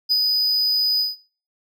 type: tone with ADSR envelope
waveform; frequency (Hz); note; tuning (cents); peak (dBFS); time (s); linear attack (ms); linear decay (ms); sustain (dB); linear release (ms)
triangle; 4978; D#8; 0; -13; 0.09-1.16; 26; 92; -2; 160
effects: noise-tail reverb RT60 0.4 s tail -19 dB re dry